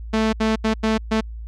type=tone bursts at uneven times; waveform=sawtooth; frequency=220 Hz; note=A3; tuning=in tune; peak=-13 dBFS; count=5; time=0.13-0.33 / 0.4-0.56 / 0.64-0.74 / 0.83-0.98 / 1.11-1.21 s; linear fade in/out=10 ms; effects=added 56 Hz sine -30 dBFS peak until 1.47 s + low-pass 5000 Hz 12 dB/octave